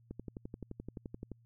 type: click train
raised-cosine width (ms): 3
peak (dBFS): -29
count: 15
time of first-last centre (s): 0.11-1.317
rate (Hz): 11.6
effects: added 116 Hz sine -62 dBFS peak until 1.45 s